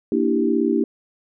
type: chord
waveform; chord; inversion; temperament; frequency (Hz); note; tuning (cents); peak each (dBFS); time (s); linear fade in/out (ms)
sine; E half-diminished seventh; second; equal; 233.1 / 293.7 / 329.6 / 392; Bb3 / D4 / E4 / G4; 0 / 0 / 0 / 0; -22; 0.12-0.84; 2
effects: none